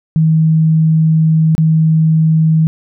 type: tone with dropouts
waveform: sine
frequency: 159.2 Hz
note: D#3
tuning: 40 cents sharp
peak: -7 dBFS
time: 0.16-2.67 s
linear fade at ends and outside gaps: 0 ms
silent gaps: 1.551-1.58 s
effects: none